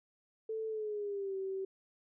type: tone with pitch glide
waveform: sine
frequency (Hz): 441.3 to 384.2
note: A4 to G4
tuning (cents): +5 to -35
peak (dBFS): -35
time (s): 0.49-1.65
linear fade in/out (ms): 5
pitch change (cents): -240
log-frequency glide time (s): 0.68-1.36
effects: none